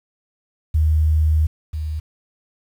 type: tone pair in turn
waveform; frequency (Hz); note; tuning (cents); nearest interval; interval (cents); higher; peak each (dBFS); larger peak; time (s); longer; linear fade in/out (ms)
sine; 77.78 / 77.33; D#2 / D#2; 0 / -10; unison; 10; first; -13 / -22; first; 0.74-1.47 / 1.73-2; first; 10
effects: 8-bit